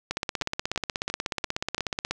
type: two click trains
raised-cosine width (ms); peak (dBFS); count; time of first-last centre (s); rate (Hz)
0.2; -10 / -12; 34 / 5; 0.11-2.11 / 0.42-1.781; 16.5 / 2.94
effects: none